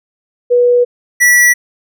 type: tone pair in turn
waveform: sine / square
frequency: 487.6 / 1950.4 Hz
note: B4 / B6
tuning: -22 / -22 cents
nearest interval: 2 octaves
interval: 2400 cents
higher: second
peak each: -6 dBFS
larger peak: neither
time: 0.5-0.85 / 1.2-1.54 s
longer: first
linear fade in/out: 20 ms
effects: none